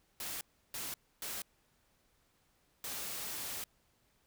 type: noise bursts at uneven times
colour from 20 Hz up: white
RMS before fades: -41 dBFS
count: 4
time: 0.2-0.41 / 0.74-0.94 / 1.22-1.42 / 2.84-3.64 s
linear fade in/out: 2 ms
effects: pink hiss -73 dBFS RMS until 4.26 s